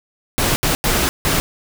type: noise bursts at uneven times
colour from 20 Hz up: pink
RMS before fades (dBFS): -17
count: 4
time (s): 0.38-0.56 / 0.63-0.75 / 0.84-1.09 / 1.25-1.4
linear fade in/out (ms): 0
effects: none